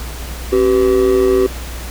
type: tone with amplitude modulation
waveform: triangle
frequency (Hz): 382.7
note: G4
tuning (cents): -42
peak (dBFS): -4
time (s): 0.52-1.47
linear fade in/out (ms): 10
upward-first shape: sine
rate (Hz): 113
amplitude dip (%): 80
effects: added 60 Hz sine -25 dBFS peak until 1.9 s + pink hiss -31 dBFS RMS until 1.9 s